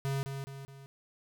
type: tone with echo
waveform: square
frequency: 137.1 Hz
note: C#3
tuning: 19 cents flat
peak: -31 dBFS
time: 0.05-0.23 s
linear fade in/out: 0 ms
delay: 210 ms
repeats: 3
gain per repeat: -6 dB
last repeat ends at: 0.86 s
effects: none